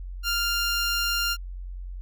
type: tone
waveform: 15% pulse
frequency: 1396.9 Hz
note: F6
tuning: in tune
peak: -17 dBFS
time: 0.23-1.37 s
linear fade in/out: 50 ms
effects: added 45 Hz sine -33 dBFS peak until 2.01 s